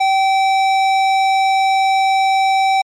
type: tone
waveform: square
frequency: 772 Hz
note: G5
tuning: 27 cents flat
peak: -12 dBFS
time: 0-2.82 s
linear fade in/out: 10 ms
effects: low-pass 5000 Hz 12 dB/octave + MP3 64 kbps

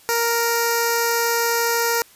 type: tone with notch filter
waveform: 5% pulse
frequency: 466.2 Hz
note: A#4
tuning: in tune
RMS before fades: -20 dBFS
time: 0.09-2.02 s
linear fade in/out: 0 ms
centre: 3300 Hz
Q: 0.56
effects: white hiss -50 dBFS RMS until 2.15 s + resampled to 32000 Hz

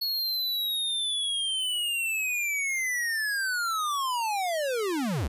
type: linear sweep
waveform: square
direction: down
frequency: 4366 to 51.7 Hz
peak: -27 dBFS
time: 0.01-5.28 s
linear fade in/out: 10 ms
effects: resampled to 32000 Hz

